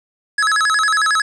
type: tone with vibrato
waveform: square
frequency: 1470 Hz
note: F#6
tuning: 12 cents flat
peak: -14 dBFS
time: 0.38-1.22 s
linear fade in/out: 5 ms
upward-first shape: square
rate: 11 Hz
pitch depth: 230 cents each way
effects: resampled to 24000 Hz + 7-bit